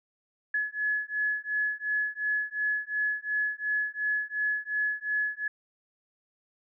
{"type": "beating tone pair", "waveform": "sine", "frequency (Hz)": [1700, 1702.8], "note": ["G#6", "G#6"], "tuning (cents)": [40, 43], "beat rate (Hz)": 2.8, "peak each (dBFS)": -30, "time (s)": [0.54, 5.48], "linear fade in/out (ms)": 5, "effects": []}